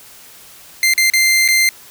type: tone with dropouts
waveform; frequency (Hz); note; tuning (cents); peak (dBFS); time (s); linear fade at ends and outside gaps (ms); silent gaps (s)
sawtooth; 2087; C7; -5; -7; 0.83-1.69; 1; 0.937-0.978 / 1.1-1.136 / 1.479-1.486
effects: white hiss -41 dBFS RMS until 1.9 s